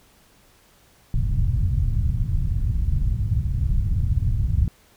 white low-pass noise, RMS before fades -21 dBFS, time 1.14-4.68 s, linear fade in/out 2 ms, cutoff 110 Hz, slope 24 dB/octave, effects pink hiss -56 dBFS RMS until 4.96 s

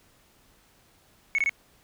sine tone bursts, 2208 Hz, C#7, 7 cents flat, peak -19 dBFS, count 3, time 1.35-1.494 s, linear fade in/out 0 ms, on 34 ms, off 21 ms, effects tanh soft clip ceiling -19 dBFS + pink hiss -61 dBFS RMS until 1.83 s

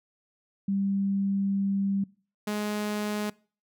sine / sawtooth tone pair in turn, 197 / 209.4 Hz, G3 / G#3, +9 / +15 cents, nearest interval minor second, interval 106 cents, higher second, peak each -24 dBFS, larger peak neither, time 0.68-2.04 / 2.47-3.3 s, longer first, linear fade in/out 5 ms, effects noise-tail reverb RT60 0.4 s tail -23 dB re dry

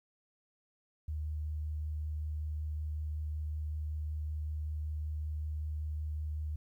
sine tone with vibrato, 76.4 Hz, D#2, 31 cents flat, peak -34 dBFS, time 1.08-6.56 s, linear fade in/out 5 ms, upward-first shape sine, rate 5.3 Hz, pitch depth 9 cents each way, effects 12-bit

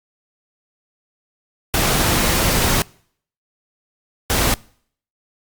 pink noise bursts at uneven times, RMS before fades -17 dBFS, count 2, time 1.74-2.82 / 4.3-4.54 s, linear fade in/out 0 ms, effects noise-tail reverb RT60 0.6 s tail -25 dB re dry + Opus 48 kbps

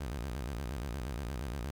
sawtooth tone with vibrato, 63.7 Hz, C2, 46 cents flat, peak -32 dBFS, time 0-1.71 s, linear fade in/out 10 ms, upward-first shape square, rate 8.5 Hz, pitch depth 200 cents each way, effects 10-bit

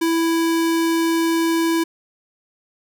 square tone, 330.4 Hz, E4, 4 cents sharp, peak -17 dBFS, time 0.01-1.84 s, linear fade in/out 10 ms, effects none

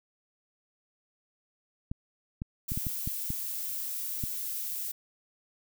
clicks, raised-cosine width 5 ms, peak -21 dBFS, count 8, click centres 1.915 / 2.419 / 2.719 / 2.775 / 2.868 / 3.075 / 3.304 / 4.238 s
violet noise, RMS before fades -35 dBFS, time 2.68-4.92 s, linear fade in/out 10 ms
effects none

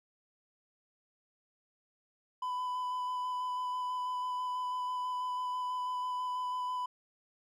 triangle tone with vibrato, 1000 Hz, B5, 21 cents sharp, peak -31 dBFS, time 2.42-6.86 s, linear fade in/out 5 ms, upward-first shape square, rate 6.1 Hz, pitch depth 9 cents each way, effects none

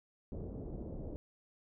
pink low-pass noise, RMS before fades -43 dBFS, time 0.32-1.16 s, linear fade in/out 0 ms, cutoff 540 Hz, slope 24 dB/octave, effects none

